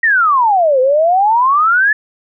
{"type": "exponential two-way sweep", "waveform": "sine", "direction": "down then up", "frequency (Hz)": [1906, 502, 1758], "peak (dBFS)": -8, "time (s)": [0.03, 1.93], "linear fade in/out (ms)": 5, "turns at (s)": 0.8, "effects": []}